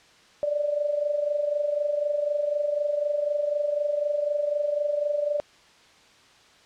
sine tone with amplitude modulation, 587.3 Hz, D5, in tune, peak -20 dBFS, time 0.43-5.4 s, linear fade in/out 0 ms, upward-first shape sine, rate 24 Hz, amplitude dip 65%, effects white hiss -55 dBFS RMS until 6.65 s + low-pass 5000 Hz 12 dB/octave

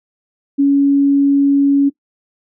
sine tone, 280 Hz, C#4, 18 cents sharp, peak -8 dBFS, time 0.58-1.9 s, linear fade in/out 20 ms, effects noise-tail reverb RT60 0.1 s tail -19 dB re dry

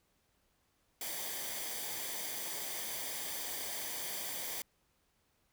white noise with comb filter, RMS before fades -40 dBFS, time 1.01-4.62 s, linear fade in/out 2 ms, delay 0.74 ms, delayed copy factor -0.6, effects pink hiss -75 dBFS RMS until 5.52 s

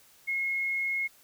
sine tone, 2163 Hz, C#7, 43 cents flat, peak -27 dBFS, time 0.27-1.08 s, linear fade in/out 20 ms, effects white hiss -59 dBFS RMS until 1.23 s

